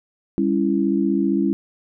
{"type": "chord", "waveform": "sine", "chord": "C# diminished", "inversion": "second", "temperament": "just", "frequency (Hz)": [199.57, 277.2, 332.6], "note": ["G3", "C#4", "E4"], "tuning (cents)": [31, 0, 16], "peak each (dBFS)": -21, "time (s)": [0.38, 1.53], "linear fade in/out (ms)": 0, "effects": []}